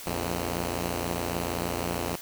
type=tone pair together; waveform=5% pulse; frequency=58.94 / 86.5 Hz; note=A#1 / F2; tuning=+20 / -16 cents; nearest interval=perfect fifth; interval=664 cents; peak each=-22 / -19 dBFS; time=0.06-2.16 s; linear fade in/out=5 ms; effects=white hiss -42 dBFS RMS until 2.21 s